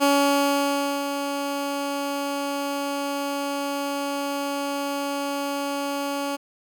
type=tone with ADSR envelope; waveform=15% pulse; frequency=281.8 Hz; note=C#4; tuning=29 cents sharp; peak=-10 dBFS; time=0-6.37 s; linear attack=29 ms; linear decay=1000 ms; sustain=-9 dB; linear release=20 ms; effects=none